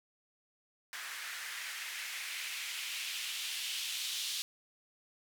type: noise with band-pass filter sweep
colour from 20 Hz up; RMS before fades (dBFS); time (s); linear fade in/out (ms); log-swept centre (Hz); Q
blue; -40; 0.93-4.42; 0; 1600 to 3600; 2
effects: none